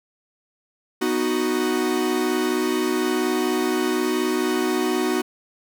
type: chord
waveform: 45% pulse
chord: B major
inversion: none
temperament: equal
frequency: 246.9 / 311.1 / 370 Hz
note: B3 / D#4 / F#4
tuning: 0 / 0 / 0 cents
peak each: -26 / -25 / -23 dBFS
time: 1.01-5.22 s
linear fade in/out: 10 ms
effects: none